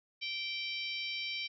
harmonic tone, 778 Hz, G5, 13 cents flat, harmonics 3 / 4 / 5 / 6 / 7, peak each -39 / -41 / -43 / -45 / -46 dBFS, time 0.21-1.48 s, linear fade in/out 20 ms, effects none

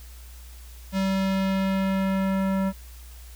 square tone with low-pass filter sweep, 192.3 Hz, G3, 33 cents flat, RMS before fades -24 dBFS, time 0.92-2.73 s, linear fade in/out 50 ms, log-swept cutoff 6000 to 1400 Hz, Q 0.88, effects added 60 Hz sine -41 dBFS peak until 3.35 s + white hiss -51 dBFS RMS until 3.35 s

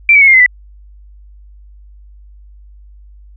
sine tone with pitch steps, 2349 / 2270 / 2194 / 2121 / 2050 / 1981 Hz, D7 / C#7 / C#7 / C7 / C7 / B6, 0 / +41 / -18 / +23 / -36 / +5 cents, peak -3 dBFS, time 0.09-0.462 s, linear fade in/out 2 ms, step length 62 ms, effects added 50 Hz sine -36 dBFS peak until 3.36 s

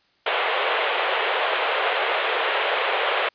pink band-pass noise, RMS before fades -23 dBFS, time 0.26-3.29 s, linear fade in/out 5 ms, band 430 to 3400 Hz, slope 48 dB/octave, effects white hiss -63 dBFS RMS until 3.34 s + resampled to 11025 Hz

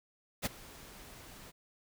pink noise with ADSR envelope, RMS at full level -31 dBFS, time 0.42-1.52 s, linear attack 37 ms, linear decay 20 ms, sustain -21 dB, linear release 27 ms, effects none

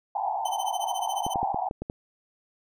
pink band-pass noise, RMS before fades -29 dBFS, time 0.15-1.69 s, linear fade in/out 5 ms, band 710 to 920 Hz, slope 96 dB/octave
20% pulse tone with tremolo, 3059 Hz, G7, 43 cents flat, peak -27 dBFS, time 0.45-1.34 s, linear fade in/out 5 ms, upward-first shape sine, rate 14 Hz, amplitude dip 95%
clicks, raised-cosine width 2 ms, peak -19 dBFS, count 7, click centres 1.265 / 1.358 / 1.43 / 1.545 / 1.711 / 1.82 / 1.899 s
effects none

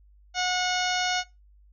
harmonic tone with a mistuned harmonic, 728 Hz, F#5, 28 cents flat, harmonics 1 / 2 / 3 / 4 / 5 / 6 / 7 / 8 / 9, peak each -28 / -31 / -33 / -34 / -35 / -36 / -36 / -37 / -38 dBFS, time 0.34-1.24 s, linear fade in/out 50 ms, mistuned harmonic 7, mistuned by +65 cents, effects noise-tail reverb RT60 0.2 s tail -18 dB re dry + added 50 Hz sine -53 dBFS peak until 1.72 s

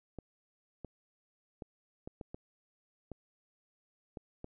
clicks, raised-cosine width 2 ms, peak -29 dBFS, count 9, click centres 0.187 / 0.847 / 1.622 / 2.075 / 2.212 / 2.345 / 3.117 / 4.172 / 4.444 s, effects none

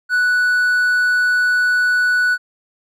triangle tone, 1480 Hz, F#6, in tune, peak -11 dBFS, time 0.09-2.38 s, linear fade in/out 50 ms, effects none

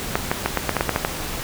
clicks, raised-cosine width 0.5 ms, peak -3 dBFS, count 10, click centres 0.155 / 0.315 / 0.46 / 0.573 / 0.693 / 0.767 / 0.809 / 0.893 / 0.961 / 1.049 s, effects pink hiss -29 dBFS RMS until 1.43 s

